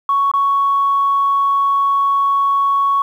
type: tone with dropouts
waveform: sine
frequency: 1112 Hz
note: C#6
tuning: 5 cents sharp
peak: -11 dBFS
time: 0.09-3.02 s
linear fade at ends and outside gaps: 2 ms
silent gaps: 0.315-0.337 s
effects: tanh soft clip ceiling -7 dBFS + 8-bit